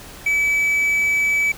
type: tone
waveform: triangle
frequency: 2295 Hz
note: D7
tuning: 40 cents flat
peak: -14 dBFS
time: 0.26-1.52 s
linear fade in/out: 5 ms
effects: pink hiss -39 dBFS RMS until 1.57 s